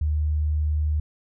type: tone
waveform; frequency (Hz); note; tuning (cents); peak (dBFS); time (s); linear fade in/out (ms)
sine; 75.9; D#2; -42; -20; 0.01-1; 5
effects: none